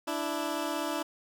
15% pulse tone pair together, 293.7 / 329.7 Hz, D4 / E4, 0 / 0 cents, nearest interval major second, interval 200 cents, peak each -27 dBFS, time 0.07-1.03 s, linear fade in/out 10 ms, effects none

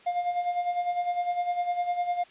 triangle tone with tremolo, 707 Hz, F5, 21 cents sharp, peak -21 dBFS, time 0.06-2.24 s, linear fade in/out 10 ms, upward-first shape sine, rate 9.9 Hz, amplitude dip 65%, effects white hiss -54 dBFS RMS until 2.3 s + resampled to 8000 Hz

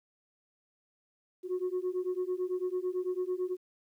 sine beating tone pair, 360.9 / 369.9 Hz, F#4 / F#4, -43 / 0 cents, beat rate 9 Hz, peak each -32 / -32 dBFS, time 1.43-3.57 s, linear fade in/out 50 ms, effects tanh soft clip ceiling -26 dBFS + 11-bit

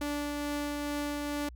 sawtooth tone with tremolo, 291.3 Hz, D4, 14 cents flat, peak -27 dBFS, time 0.01-1.49 s, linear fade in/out 5 ms, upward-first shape triangle, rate 2.3 Hz, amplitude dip 25%, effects added 60 Hz sine -45 dBFS peak until 1.55 s

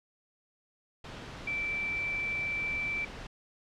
sine tone in noise, 2332 Hz, D7, 13 cents flat, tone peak -30 dBFS, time 1.47-3.05 s, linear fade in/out 5 ms, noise pink, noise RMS -43 dBFS, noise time 1.04-3.27 s, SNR +10 dB, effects low-pass 4000 Hz 12 dB/octave

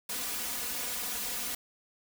white noise with comb filter, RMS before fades -35 dBFS, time 0.09-1.55 s, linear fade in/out 5 ms, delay 4.1 ms, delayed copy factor +0.8, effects none

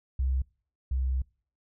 sine tone pair in turn, 65.4 / 64.8 Hz, C2 / C2, 0 / -16 cents, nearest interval unison, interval 16 cents, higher first, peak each -24 / -25 dBFS, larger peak first, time 0.19-0.42 / 0.91-1.22 s, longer second, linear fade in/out 5 ms, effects noise-tail reverb RT60 0.5 s tail -26 dB re dry

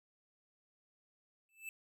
square tone with exponential growth, 2637 Hz, E7, in tune, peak -40 dBFS, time 1.49-1.69 s, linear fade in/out 1 ms, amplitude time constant 43 ms, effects none

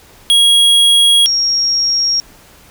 square / sine tone pair in turn, 3300 / 5584 Hz, G#7 / F8, -12 / -1 cents, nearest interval major sixth, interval 911 cents, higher second, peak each -7 / -11 dBFS, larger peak first, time 0.3-1.26 / 1.26-2.2 s, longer first, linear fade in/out 0 ms, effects pink hiss -43 dBFS RMS until 2.7 s

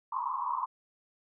white band-pass noise, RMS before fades -33 dBFS, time 0.12-0.66 s, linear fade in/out 10 ms, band 930 to 1100 Hz, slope 96 dB/octave, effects none

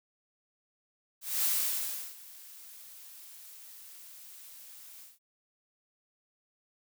blue noise with ADSR envelope, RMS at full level -28 dBFS, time 1.21-5.19 s, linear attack 230 ms, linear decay 700 ms, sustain -22 dB, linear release 170 ms, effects none

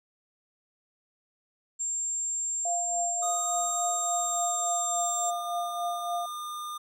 sine tone, 7400 Hz, A#8, 14 cents flat, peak -28 dBFS, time 1.79-5.31 s, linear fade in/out 20 ms
sine tone with tremolo, 698.5 Hz, F5, in tune, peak -27 dBFS, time 2.65-6.26 s, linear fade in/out 5 ms, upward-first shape triangle, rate 3.5 Hz, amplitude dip 65%
square tone with pitch glide, 1244.5 to 1209.1 Hz, D#6 to D#6, 0 to -50 cents, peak -35 dBFS, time 3.22-6.78 s, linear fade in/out 10 ms, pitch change -50 cents, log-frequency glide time 3.8-5.15 s
effects none

